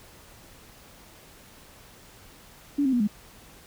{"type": "tone with pitch steps", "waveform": "sine", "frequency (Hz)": [285.8, 264.7, 242.7, 208.1], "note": ["D4", "C4", "B3", "G#3"], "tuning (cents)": [-47, 20, -30, 4], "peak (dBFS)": -20, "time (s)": [2.78, 3.076], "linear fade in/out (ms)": 10, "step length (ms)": 74, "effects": ["pink hiss -51 dBFS RMS until 3.66 s"]}